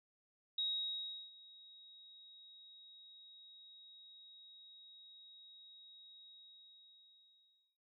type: tone with ADSR envelope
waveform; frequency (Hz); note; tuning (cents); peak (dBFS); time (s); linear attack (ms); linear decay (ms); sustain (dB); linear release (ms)
sine; 3791; A#7; +28; -34; 0.58-7.78; 4; 720; -22; 1500
effects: none